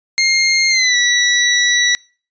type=tone with pitch glide; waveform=20% pulse; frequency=2127 to 1950.5 Hz; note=C7 to B6; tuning=+28 to -22 cents; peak=-6 dBFS; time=0.18-1.95 s; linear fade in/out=0 ms; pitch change=-150 cents; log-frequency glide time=0.69-0.96 s; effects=noise-tail reverb RT60 0.4 s tail -26 dB re dry + resampled to 16000 Hz